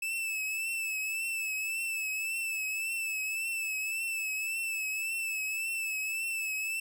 45% pulse tone with vibrato, 2624 Hz, E7, 9 cents flat, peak -31 dBFS, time 0.02-6.8 s, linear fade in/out 5 ms, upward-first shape triangle, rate 1.8 Hz, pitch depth 54 cents each way, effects none

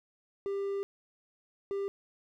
triangle tone bursts at uneven times, 396.7 Hz, G4, 21 cents sharp, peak -29 dBFS, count 2, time 0.46-0.83 / 1.71-1.88 s, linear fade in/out 0 ms, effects none

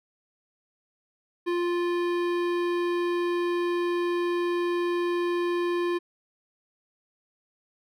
sine tone with hard clipping, 349.2 Hz, F4, in tune, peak -26 dBFS, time 1.46-5.99 s, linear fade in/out 20 ms, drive 16 dB, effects none

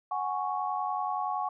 sine chord, F# suspended second, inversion none, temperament equal, 740 / 830.6 / 1108.7 Hz, F#5 / G#5 / C#6, 0 / 0 / 0 cents, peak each -33 dBFS, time 0.11-1.49 s, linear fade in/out 5 ms, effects none

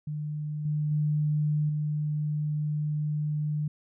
sine tone with level steps, 150.4 Hz, D3, 42 cents sharp, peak -30 / -25 / -23 / -26 dBFS, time 0.07-3.68 s, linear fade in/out 5 ms, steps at 0.65 / 0.91 / 1.69 s, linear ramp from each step 5 ms, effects none

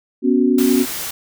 sine chord, B suspended second, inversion none, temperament equal, 246.9 / 277.2 / 370 Hz, B3 / C#4 / F#4, 0 / 0 / 0 cents, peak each -15 / -16 / -18 dBFS, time 0.22-0.86 s, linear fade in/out 50 ms
white noise, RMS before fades -26 dBFS, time 0.58-1.11 s, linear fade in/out 5 ms
effects none

